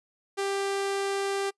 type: tone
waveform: sawtooth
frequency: 394.7 Hz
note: G4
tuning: 12 cents sharp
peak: -23 dBFS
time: 0.37-1.51 s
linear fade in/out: 20 ms
effects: noise-tail reverb RT60 0.1 s tail -24 dB re dry + resampled to 24000 Hz